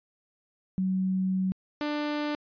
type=tone pair in turn; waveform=sine / sawtooth; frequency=187.9 / 296.6 Hz; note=F#3 / D4; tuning=+27 / +17 cents; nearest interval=minor sixth; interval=790 cents; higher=second; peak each=-24 dBFS; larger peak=neither; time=0.78-1.52 / 1.81-2.35 s; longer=first; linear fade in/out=0 ms; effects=resampled to 11025 Hz